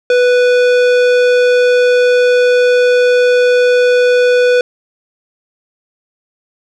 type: tone with tanh clipping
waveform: sine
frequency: 493.9 Hz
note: B4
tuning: in tune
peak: -9 dBFS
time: 0.1-4.61 s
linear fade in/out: 2 ms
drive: 17 dB
effects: none